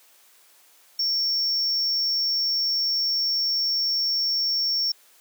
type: tone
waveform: triangle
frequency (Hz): 5470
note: F8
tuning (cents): -37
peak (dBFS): -20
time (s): 0.99-4.92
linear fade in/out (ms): 5
effects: white hiss -56 dBFS RMS until 5.2 s + high-pass 400 Hz 12 dB/octave